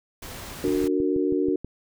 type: noise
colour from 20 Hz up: pink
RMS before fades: -38 dBFS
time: 0.22-0.88 s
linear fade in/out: 5 ms
type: chord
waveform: sine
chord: D augmented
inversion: none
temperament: just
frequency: 293.7 / 367.1 / 458.9 Hz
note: D4 / F#4 / A#4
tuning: 0 / -14 / -27 cents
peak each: -24 / -24 / -28 dBFS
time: 0.64-1.56 s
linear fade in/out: 2 ms
type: click train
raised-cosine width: 3 ms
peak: -21 dBFS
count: 7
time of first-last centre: 0.68-1.646 s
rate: 6.21 Hz
effects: none